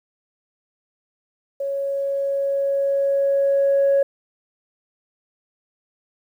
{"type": "tone with level ramp", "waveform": "sine", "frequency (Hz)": 554.4, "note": "C#5", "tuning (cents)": 0, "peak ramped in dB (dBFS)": [-22, -12], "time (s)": [1.6, 4.03], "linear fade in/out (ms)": 5, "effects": ["tanh soft clip ceiling -11 dBFS", "9-bit"]}